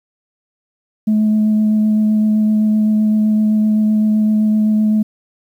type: tone with vibrato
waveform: sine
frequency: 214.5 Hz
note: A3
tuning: 44 cents flat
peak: -9 dBFS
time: 1.07-5.03 s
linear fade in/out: 10 ms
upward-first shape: sine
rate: 7.8 Hz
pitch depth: 10 cents each way
effects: tanh soft clip ceiling -8 dBFS + 8-bit